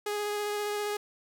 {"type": "tone with vibrato", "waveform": "sawtooth", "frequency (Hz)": 415.2, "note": "G#4", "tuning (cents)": 0, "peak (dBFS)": -26, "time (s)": [0.06, 0.97], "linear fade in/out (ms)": 5, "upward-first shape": "sine", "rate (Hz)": 15, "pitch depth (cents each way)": 11, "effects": []}